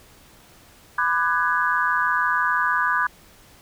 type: chord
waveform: sine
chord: G# half-diminished seventh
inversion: first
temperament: just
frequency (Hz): 996.7 / 1196.1 / 1495.1 / 1661.2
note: B5 / D6 / F#6 / G#6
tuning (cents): +16 / +31 / +18 / 0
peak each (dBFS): -24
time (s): 0.98-3.07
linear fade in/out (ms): 5
effects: pink hiss -51 dBFS RMS until 3.61 s